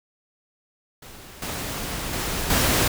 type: noise with level steps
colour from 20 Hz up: pink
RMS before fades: -43 / -30 / -27 / -20 dBFS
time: 1.02-2.88 s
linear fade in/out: 5 ms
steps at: 1.42 / 2.13 / 2.5 s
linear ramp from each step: 2 ms
effects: none